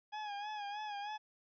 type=tone with vibrato; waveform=40% pulse; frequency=830.6 Hz; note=G#5; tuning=in tune; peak=-39 dBFS; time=0.12-1.18 s; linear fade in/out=20 ms; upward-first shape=sine; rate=3.2 Hz; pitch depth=55 cents each way; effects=resampled to 11025 Hz + 13-bit